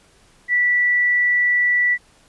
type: tone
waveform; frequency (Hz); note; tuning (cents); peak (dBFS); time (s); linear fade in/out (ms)
sine; 1960; B6; -14; -14; 0.48-1.98; 50
effects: pink hiss -54 dBFS RMS until 2.28 s + resampled to 24000 Hz